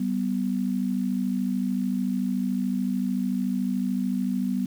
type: tone pair together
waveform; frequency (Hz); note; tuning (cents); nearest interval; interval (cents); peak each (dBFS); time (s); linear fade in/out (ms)
sine; 193.28 / 246.9; G3 / B3; -24 / 0; major third; 424; -26; 0-4.66; 5
effects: 8-bit